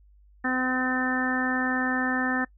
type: harmonic tone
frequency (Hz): 255.8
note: C4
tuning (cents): -39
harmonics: 1 / 2 / 3 / 4 / 5 / 6 / 7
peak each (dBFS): -27 / -37 / -33 / -38 / -34 / -34 / -28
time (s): 0.44-2.45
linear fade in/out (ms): 10
effects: noise-tail reverb RT60 0.1 s tail -24 dB re dry + added 50 Hz sine -53 dBFS peak until 2.57 s